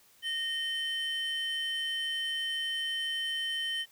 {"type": "tone pair together", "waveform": "triangle", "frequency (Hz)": [1846, 3074], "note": ["A#6", "G7"], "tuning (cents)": [-17, -35], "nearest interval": "major sixth", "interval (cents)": 882, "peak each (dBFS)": [-34, -30], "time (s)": [0.22, 3.86], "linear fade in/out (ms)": 50, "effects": ["tanh soft clip ceiling -22 dBFS", "white hiss -62 dBFS RMS until 3.91 s"]}